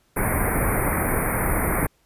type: band-stop noise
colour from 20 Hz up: pink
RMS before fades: -22 dBFS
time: 0.16-1.87 s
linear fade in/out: 10 ms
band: 2300 to 9200 Hz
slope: 96 dB/octave
effects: pink hiss -64 dBFS RMS until 2.05 s + resampled to 32000 Hz